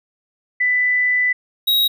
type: tone pair in turn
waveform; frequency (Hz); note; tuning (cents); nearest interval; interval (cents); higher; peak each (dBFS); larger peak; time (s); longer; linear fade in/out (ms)
sine / square; 1991 / 3811; B6 / A#7; +14 / +38; major seventh; 1124; second; -14; neither; 0.6-1.33 / 1.67-1.88; first; 10
effects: none